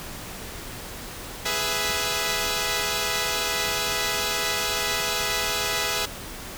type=chord; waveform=5% pulse; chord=E major; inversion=first; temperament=equal; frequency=415.3 / 493.9 / 659.3 Hz; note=G#4 / B4 / E5; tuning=0 / 0 / 0 cents; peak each=-17 dBFS; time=1.45-6.06 s; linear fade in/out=10 ms; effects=pink hiss -37 dBFS RMS until 6.57 s